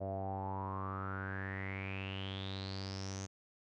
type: tone with low-pass filter sweep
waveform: sawtooth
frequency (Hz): 96.4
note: G2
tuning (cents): -28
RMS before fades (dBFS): -41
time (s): 0-3.27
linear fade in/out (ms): 20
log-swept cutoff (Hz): 620 to 6500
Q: 9.5
effects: none